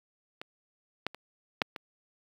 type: clicks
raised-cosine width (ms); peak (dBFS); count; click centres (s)
0.3; -23 / -14 / -28 / -7 / -22; 5; 0.415 / 1.066 / 1.146 / 1.618 / 1.762
effects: high-pass 150 Hz 12 dB/octave + 8-bit